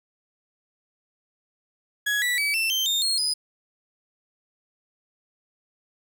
35% pulse tone with pitch steps, 1674 / 1956.5 / 2287 / 2673 / 3124 / 3651 / 4267 / 4987 Hz, G#6 / B6 / D7 / E7 / G7 / A#7 / C8 / D#8, +13 / -17 / -47 / +23 / -7 / -37 / +33 / +3 cents, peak -20 dBFS, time 2.06-3.34 s, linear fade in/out 10 ms, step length 160 ms, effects 10-bit

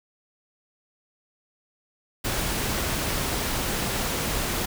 pink noise, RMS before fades -27 dBFS, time 2.24-4.66 s, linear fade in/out 10 ms, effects none

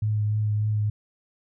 sine tone with vibrato, 106.2 Hz, G#2, 39 cents sharp, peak -21 dBFS, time 0.02-0.9 s, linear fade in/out 5 ms, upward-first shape triangle, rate 3.4 Hz, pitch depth 21 cents each way, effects none

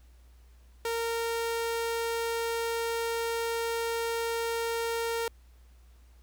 sawtooth tone, 461.3 Hz, A#4, 18 cents flat, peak -25 dBFS, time 0.85-5.28 s, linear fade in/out 2 ms, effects added 60 Hz sine -53 dBFS peak until 6.22 s + pink hiss -67 dBFS RMS until 6.22 s

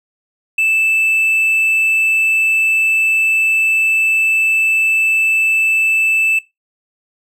triangle tone, 2637 Hz, E7, in tune, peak -10 dBFS, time 0.58-6.39 s, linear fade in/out 5 ms, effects noise-tail reverb RT60 0.2 s tail -19 dB re dry

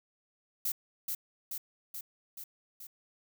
violet noise with echo, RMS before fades -32 dBFS, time 0.65-0.72 s, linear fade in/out 5 ms, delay 430 ms, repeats 5, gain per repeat -3 dB, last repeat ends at 2.87 s, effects none

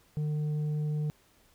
triangle tone with tanh clipping, 150.9 Hz, D3, 47 cents sharp, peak -29 dBFS, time 0.17-1.1 s, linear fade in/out 0 ms, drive 9 dB, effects pink hiss -64 dBFS RMS until 1.54 s

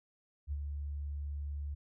sine tone with ADSR envelope, 72.2 Hz, D2, 29 cents flat, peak -32 dBFS, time 0.47-1.75 s, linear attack 49 ms, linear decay 48 ms, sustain -4 dB, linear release 14 ms, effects none

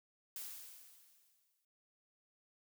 blue noise with exponential decay, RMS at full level -44 dBFS, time 0.36-1.65 s, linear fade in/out 2 ms, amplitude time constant 280 ms, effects none

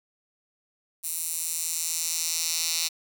10% pulse tone with high-pass filter sweep, 164.3 Hz, E3, 5 cents flat, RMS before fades -29 dBFS, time 1.03-2.89 s, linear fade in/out 20 ms, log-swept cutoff 9800 to 4600 Hz, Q 1.5, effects none

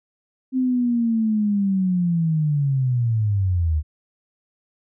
sine linear sweep, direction down, 261.6 to 73.42 Hz, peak -17 dBFS, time 0.52-3.83 s, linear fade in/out 50 ms, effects none

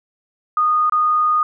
sine tone with dropouts, 1232 Hz, D#6, 17 cents flat, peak -13 dBFS, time 0.57-1.43 s, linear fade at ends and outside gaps 2 ms, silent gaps 0.897-0.922 s, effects none

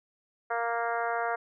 harmonic tone, 233.1 Hz, A#3, in tune, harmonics 2 / 3 / 4 / 5 / 6 / 7 / 8 / 9, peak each -35 / -31 / -36 / -37 / -35 / -39 / -43 / -47 dBFS, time 0.5-1.36 s, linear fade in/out 10 ms, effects none

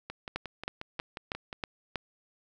two click trains, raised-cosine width 0.3 ms, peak -22 / -16 dBFS, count 9 / 6, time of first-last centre 0.1-1.529 / 0.36-1.957 s, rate 5.6 / 3.13 Hz, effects none

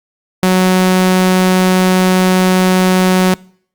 sawtooth tone, 185 Hz, F#3, in tune, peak -4 dBFS, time 0.43-3.34 s, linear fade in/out 0 ms, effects noise-tail reverb RT60 0.6 s tail -25 dB re dry + Opus 48 kbps

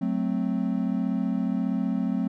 triangle chord, F# diminished, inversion none, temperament equal, 185 / 220 / 261.6 Hz, F#3 / A3 / C4, 0 / 0 / 0 cents, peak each -26 dBFS, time 0.01-2.28 s, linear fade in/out 10 ms, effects none

